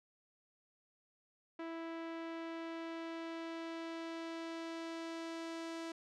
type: tone with low-pass filter sweep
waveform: sawtooth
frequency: 329.6 Hz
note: E4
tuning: in tune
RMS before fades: -44 dBFS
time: 1.59-5.92 s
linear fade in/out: 5 ms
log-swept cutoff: 2300 to 6700 Hz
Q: 0.84
effects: none